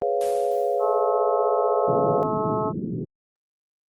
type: chord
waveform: sine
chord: C# dominant seventh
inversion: second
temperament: equal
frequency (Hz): 415.3 / 493.9 / 554.4 / 698.5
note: G#4 / B4 / C#5 / E#5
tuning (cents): 0 / 0 / 0 / 0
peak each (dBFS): -26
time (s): 0.02-2.23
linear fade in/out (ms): 0
type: noise with exponential decay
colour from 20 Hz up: white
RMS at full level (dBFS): -36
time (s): 0.21-1.18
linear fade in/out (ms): 1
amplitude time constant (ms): 210
type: harmonic tone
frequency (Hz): 215.6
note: A3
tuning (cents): -35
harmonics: 2 / 3 / 4 / 5 / 6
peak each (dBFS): -27 / -29 / -30 / -31 / -32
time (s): 0.79-2.73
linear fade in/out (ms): 50
type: band-pass noise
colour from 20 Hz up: pink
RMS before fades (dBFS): -29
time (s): 1.87-3.05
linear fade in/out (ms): 10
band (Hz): 120 to 390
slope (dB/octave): 48
effects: Opus 32 kbps